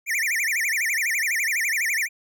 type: tone with vibrato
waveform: square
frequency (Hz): 2069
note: C7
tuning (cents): -20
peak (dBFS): -22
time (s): 0.06-2.09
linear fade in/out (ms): 50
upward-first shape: sine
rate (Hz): 12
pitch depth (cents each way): 270
effects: none